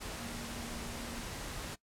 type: tone in noise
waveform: sine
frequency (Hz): 234.7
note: A#3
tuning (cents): +12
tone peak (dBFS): -45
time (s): 0.19-1.23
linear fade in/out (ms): 20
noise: pink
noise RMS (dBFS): -42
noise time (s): 0-1.76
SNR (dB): -6
effects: noise-tail reverb RT60 0.1 s tail -20 dB re dry + low-pass 11000 Hz 12 dB/octave